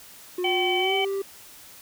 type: tone with pitch glide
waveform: triangle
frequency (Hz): 359.8 to 392.4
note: F#4 to G4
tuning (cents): -48 to +2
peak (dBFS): -23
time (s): 0.38-1.22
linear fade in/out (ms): 5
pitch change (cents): +150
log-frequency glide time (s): 0.78-0.94
type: harmonic tone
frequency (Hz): 764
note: G5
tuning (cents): -45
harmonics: 1 / 3 / 4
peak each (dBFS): -27 / -27 / -27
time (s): 0.44-1.05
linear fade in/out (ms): 5
effects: white hiss -47 dBFS RMS until 1.81 s